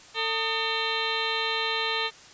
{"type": "harmonic tone with a mistuned harmonic", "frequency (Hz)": 450, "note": "A4", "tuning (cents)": 39, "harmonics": [1, 2, 3, 4, 5, 6, 7, 8, 9], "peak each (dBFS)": [-34, -34, -34, -34, -34, -34, -34, -34, -34], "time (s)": [0.14, 2.11], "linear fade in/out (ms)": 50, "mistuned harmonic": 3, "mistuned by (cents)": -150, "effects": ["white hiss -49 dBFS RMS until 2.33 s", "resampled to 16000 Hz"]}